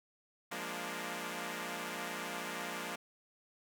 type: chord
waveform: 5% pulse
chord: Bb dominant seventh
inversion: second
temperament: equal with one note detuned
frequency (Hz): 174.61 / 207.7 / 233.9 / 293.7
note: F3 / Ab3 / Bb3 / D4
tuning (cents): 0 / 0 / +6 / 0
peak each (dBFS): -33 / -34 / -32 / -34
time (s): 0.51-2.96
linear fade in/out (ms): 10
effects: none